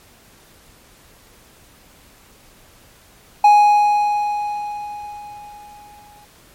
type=tone with exponential decay; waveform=triangle; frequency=830.6 Hz; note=G#5; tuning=in tune; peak=-4 dBFS; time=3.44-6.25 s; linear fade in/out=5 ms; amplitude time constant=610 ms; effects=pink hiss -49 dBFS RMS until 6.54 s + MP3 64 kbps